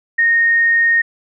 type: tone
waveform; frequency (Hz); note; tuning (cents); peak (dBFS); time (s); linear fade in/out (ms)
sine; 1852; A#6; -12; -10; 0.18-1.02; 10
effects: none